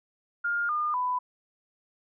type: tone with pitch steps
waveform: sine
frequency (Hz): 1411 / 1212 / 997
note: F6 / D#6 / B5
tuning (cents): +17 / -46 / +16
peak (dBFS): -25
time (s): 0.44-1.19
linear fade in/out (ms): 10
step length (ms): 250
effects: none